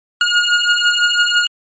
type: beating tone pair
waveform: 25% pulse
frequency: 1429 / 1435 Hz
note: F6 / F6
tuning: +39 / +47 cents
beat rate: 6 Hz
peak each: -11 dBFS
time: 0.21-1.47 s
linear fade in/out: 2 ms
effects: MP3 32 kbps